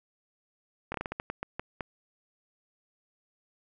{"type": "slowing click train", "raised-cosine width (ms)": 0.5, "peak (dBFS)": -18, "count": 11, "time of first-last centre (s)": [0.92, 1.808], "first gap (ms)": 23, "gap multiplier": 1.28, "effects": []}